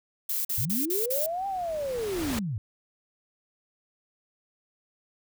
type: noise bursts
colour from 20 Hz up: violet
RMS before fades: -29 dBFS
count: 5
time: 0.29-1.262 s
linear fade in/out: 5 ms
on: 160 ms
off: 43 ms
type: linear two-way sweep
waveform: sine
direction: up then down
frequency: 92.5 to 801 to 92.5 Hz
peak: -28 dBFS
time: 0.58-2.58 s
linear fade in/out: 0 ms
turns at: 1.47 s
type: noise with exponential growth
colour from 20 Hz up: pink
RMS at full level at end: -31 dBFS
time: 0.82-2.39 s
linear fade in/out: 2 ms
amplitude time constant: 340 ms
effects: none